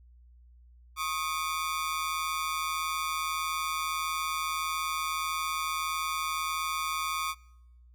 sawtooth ring-modulated tone, 1169 Hz, D6, 8 cents flat, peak -23 dBFS, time 0.96-7.35 s, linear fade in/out 50 ms, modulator 80.8 Hz, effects noise-tail reverb RT60 0.9 s tail -26 dB re dry + added 60 Hz sine -53 dBFS peak until 7.94 s

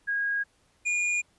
sine / square tone pair in turn, 1638 / 2431 Hz, G#6 / D#7, -24 / -41 cents, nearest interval perfect fifth, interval 683 cents, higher second, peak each -25 dBFS, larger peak neither, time 0.07-0.44 / 0.85-1.22 s, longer neither, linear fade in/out 20 ms, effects pink hiss -66 dBFS RMS until 1.38 s + resampled to 24000 Hz

